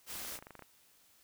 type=noise; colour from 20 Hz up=white; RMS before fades=-43 dBFS; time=0.06-0.4 s; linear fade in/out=50 ms
type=clicks; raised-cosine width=0.5 ms; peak=-34 dBFS; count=12; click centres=0.155 / 0.217 / 0.249 / 0.323 / 0.356 / 0.389 / 0.425 / 0.469 / 0.507 / 0.553 / 0.593 / 0.623 s
effects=white hiss -66 dBFS RMS until 1.23 s